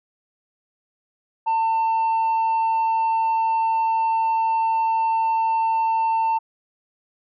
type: tone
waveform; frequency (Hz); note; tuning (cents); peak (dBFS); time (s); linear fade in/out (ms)
sine; 898; A5; +35; -15; 1.46-6.39; 20
effects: tanh soft clip ceiling -17 dBFS